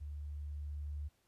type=tone with level ramp; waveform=sine; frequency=73.42 Hz; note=D2; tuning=in tune; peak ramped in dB=-41 to -38 dBFS; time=0-1.09 s; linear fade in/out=20 ms; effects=pink hiss -75 dBFS RMS until 1.27 s + resampled to 32000 Hz